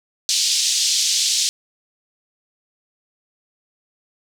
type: band-pass noise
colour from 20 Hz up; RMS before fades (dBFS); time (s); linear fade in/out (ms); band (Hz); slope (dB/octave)
white; -19; 0.29-1.49; 0; 3400 to 6800; 24
effects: none